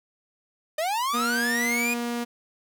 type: linear sweep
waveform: 45% pulse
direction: up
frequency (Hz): 596 to 2489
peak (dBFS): -24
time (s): 0.78-1.94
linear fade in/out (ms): 5
type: tone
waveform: sawtooth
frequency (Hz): 238.1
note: A#3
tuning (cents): +37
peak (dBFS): -23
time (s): 1.13-2.25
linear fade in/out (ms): 20
effects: none